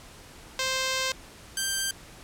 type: tone pair in turn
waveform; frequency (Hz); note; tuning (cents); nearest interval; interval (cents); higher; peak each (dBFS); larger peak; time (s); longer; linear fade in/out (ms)
5% pulse; 523.3 / 1573.6; C5 / G6; 0 / +6; octave + perfect fifth; 1906; second; -14 / -14; neither; 0.59-1.12 / 1.57-1.91; first; 2
effects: pink hiss -48 dBFS RMS until 2.23 s + low-pass 11000 Hz 12 dB/octave